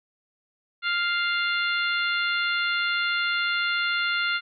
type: harmonic tone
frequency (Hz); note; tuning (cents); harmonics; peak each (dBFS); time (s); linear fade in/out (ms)
698.5; F5; 0; 2 / 3 / 4 / 5 / 6; -25 / -29 / -31 / -33 / -35; 0.82-4.41; 50
effects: none